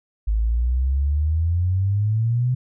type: exponential sweep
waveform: sine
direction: up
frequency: 51.91 to 128.3 Hz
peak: -17 dBFS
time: 0.27-2.55 s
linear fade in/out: 10 ms
effects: none